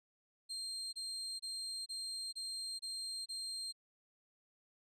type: tone bursts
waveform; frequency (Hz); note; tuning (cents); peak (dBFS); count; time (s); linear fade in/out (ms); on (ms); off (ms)
35% pulse; 4186; C8; 0; -39; 7; 0.49-3.726; 20; 440; 26
effects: resampled to 32000 Hz